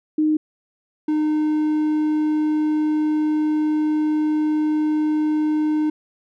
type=tone pair in turn; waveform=sine / triangle; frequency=307.9 / 305.9 Hz; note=D#4 / D#4; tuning=-18 / -29 cents; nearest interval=unison; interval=11 cents; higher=first; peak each=-15 dBFS; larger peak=neither; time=0.18-0.37 / 1.08-5.9 s; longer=second; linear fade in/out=5 ms; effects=none